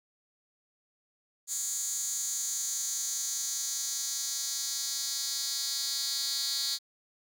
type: tone with high-pass filter sweep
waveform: 10% pulse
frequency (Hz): 275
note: C#4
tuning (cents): -14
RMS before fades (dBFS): -33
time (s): 1.47-6.79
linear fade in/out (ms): 50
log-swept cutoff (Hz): 7100 to 4600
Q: 3.6
effects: none